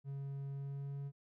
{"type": "tone with pitch glide", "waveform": "triangle", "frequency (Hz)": [138.59, 140.2], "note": ["C#3", "C#3"], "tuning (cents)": [0, 20], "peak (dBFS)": -38, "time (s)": [0.04, 1.12], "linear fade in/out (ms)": 50, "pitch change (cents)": 20, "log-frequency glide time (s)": [0.51, 1], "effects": []}